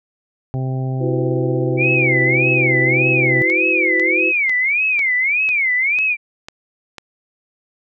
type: harmonic tone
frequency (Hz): 130.81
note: C3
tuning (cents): 0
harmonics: 1 / 2 / 3 / 4 / 5 / 6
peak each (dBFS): -19 / -29 / -32 / -37 / -36 / -35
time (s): 0.54-3.42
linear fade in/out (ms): 0
type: chord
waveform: sine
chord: E suspended second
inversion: none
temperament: equal with one note detuned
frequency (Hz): 329.6 / 370 / 506.6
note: E4 / F#4 / B4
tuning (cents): 0 / 0 / +44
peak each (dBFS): -22 / -22 / -24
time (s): 0.99-4.33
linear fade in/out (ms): 50
type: tone with vibrato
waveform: sine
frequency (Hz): 2259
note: C#7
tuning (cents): +32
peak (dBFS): -14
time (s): 1.77-6.17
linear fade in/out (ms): 50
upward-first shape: sine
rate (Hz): 1.7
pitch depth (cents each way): 230
type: click train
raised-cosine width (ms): 0.2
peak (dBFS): -15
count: 8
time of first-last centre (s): 3.5-6.983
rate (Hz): 2.01
effects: none